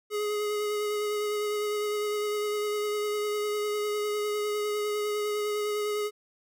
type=tone with vibrato; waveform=square; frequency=418.4 Hz; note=G#4; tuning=13 cents sharp; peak=-28 dBFS; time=0.1-6.11 s; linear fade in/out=50 ms; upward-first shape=sine; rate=9.9 Hz; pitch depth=15 cents each way; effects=none